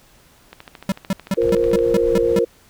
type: click train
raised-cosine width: 0.3 ms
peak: -20 dBFS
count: 18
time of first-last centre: 0.53-1.789 s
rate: 13.5 Hz
type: tone bursts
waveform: square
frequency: 193.5 Hz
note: G3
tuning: 22 cents flat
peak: -17 dBFS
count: 8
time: 0.89-2.39 s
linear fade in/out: 2 ms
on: 30 ms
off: 180 ms
type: chord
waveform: sine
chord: F suspended fourth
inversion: none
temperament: equal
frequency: 349.2 / 466.2 / 523.3 Hz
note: F4 / Bb4 / C5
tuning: 0 / 0 / 0 cents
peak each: -21 / -16 / -22 dBFS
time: 1.37-2.45 s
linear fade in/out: 10 ms
type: noise with tremolo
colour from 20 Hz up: brown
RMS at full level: -30 dBFS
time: 1.4-2.4 s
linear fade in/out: 20 ms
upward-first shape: sine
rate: 4.6 Hz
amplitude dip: 50%
effects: pink hiss -52 dBFS RMS until 2.69 s